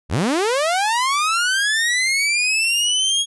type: linear sweep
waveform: sawtooth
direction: up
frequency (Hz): 51.5 to 3322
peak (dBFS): -13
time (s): 0.09-3.26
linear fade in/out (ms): 50
effects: resampled to 24000 Hz